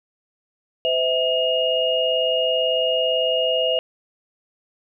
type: tone cluster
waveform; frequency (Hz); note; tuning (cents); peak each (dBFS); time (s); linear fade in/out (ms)
sine; 511 / 649 / 2853; C5 / E5 / F7; -41 / -27 / +36; -22; 0.85-3.79; 0
effects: none